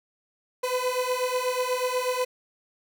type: beating tone pair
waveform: 30% pulse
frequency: 499.5 / 507.7 Hz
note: B4 / B4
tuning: +20 / +48 cents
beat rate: 8.2 Hz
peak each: -25 dBFS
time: 0.63-2.25 s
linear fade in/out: 10 ms
effects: none